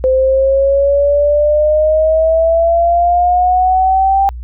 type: exponential sweep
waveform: sine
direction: up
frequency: 516 to 789 Hz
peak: -8 dBFS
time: 0.04-4.29 s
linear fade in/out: 0 ms
effects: added 60 Hz sine -23 dBFS peak until 4.43 s